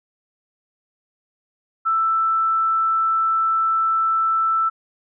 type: tone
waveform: sine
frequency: 1325 Hz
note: E6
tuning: 9 cents sharp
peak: -16 dBFS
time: 1.85-4.7 s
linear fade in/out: 20 ms
effects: none